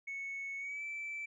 sine tone with pitch glide, 2209 to 2324 Hz, C#7 to D7, -7 to -19 cents, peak -37 dBFS, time 0.07-1.26 s, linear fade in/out 10 ms, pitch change +88 cents, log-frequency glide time 0.58-0.83 s, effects tanh soft clip ceiling -36 dBFS

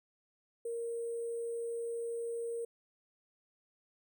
sine tone with sample-and-hold, 466.2 Hz, A#4, in tune, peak -35 dBFS, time 0.65-2.65 s, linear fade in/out 5 ms, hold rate 8820 Hz, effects none

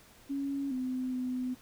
sine tone with pitch steps, 277.8 / 255.8 / 252.8 Hz, C#4 / C4 / B3, +4 / -39 / +41 cents, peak -31 dBFS, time 0.29-1.55 s, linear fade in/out 20 ms, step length 420 ms, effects pink hiss -58 dBFS RMS until 1.61 s

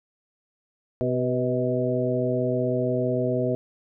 harmonic tone with a mistuned harmonic, 126.3 Hz, B2, 39 cents sharp, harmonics 1 / 2 / 3 / 4 / 5, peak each -28 / -28 / -28 / -28 / -28 dBFS, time 1.01-3.55 s, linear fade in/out 0 ms, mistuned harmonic 4, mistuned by -37 cents, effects none

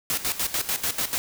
white noise with tremolo, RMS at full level -25 dBFS, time 0.1-1.18 s, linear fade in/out 0 ms, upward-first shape square, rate 6.8 Hz, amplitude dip 75%, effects none

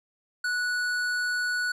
sine tone with hard clipping, 1473 Hz, F#6, 8 cents flat, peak -27 dBFS, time 0.44-1.72 s, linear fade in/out 5 ms, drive 11 dB, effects none

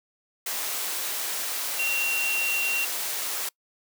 sine tone in noise, 2746 Hz, F7, 30 cents flat, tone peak -24 dBFS, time 1.79-2.85 s, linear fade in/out 5 ms, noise white, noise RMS -30 dBFS, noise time 0.46-3.49 s, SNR +3 dB, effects noise-tail reverb RT60 0.1 s tail -25 dB re dry + high-pass 400 Hz 12 dB/octave

